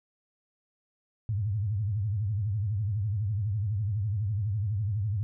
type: tone with vibrato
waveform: sine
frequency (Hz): 103.5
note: G#2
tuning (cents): -5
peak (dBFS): -26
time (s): 1.29-5.23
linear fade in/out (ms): 0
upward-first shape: triangle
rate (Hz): 12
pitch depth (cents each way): 210
effects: none